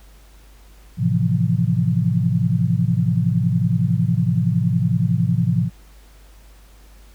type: chord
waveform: sine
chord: F major seventh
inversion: first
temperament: equal with one note detuned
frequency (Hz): 110 / 130.81 / 164.81 / 175.63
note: A2 / C3 / E3 / F3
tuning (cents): 0 / 0 / 0 / +10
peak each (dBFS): -21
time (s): 0.97-5.7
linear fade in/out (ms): 50
effects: added 50 Hz sine -44 dBFS peak until 7.14 s + pink hiss -53 dBFS RMS until 7.14 s